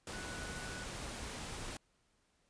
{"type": "tone in noise", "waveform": "sine", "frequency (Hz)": 1478, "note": "F#6", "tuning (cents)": -2, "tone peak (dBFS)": -48, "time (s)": [0.13, 0.84], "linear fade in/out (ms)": 2, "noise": "pink", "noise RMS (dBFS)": -44, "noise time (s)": [0.07, 1.77], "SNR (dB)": -7, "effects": ["pink hiss -75 dBFS RMS until 2.49 s", "resampled to 22050 Hz"]}